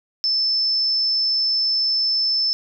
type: tone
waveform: sine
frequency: 5274 Hz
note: E8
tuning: in tune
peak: -17 dBFS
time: 0.24-2.53 s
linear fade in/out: 0 ms
effects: none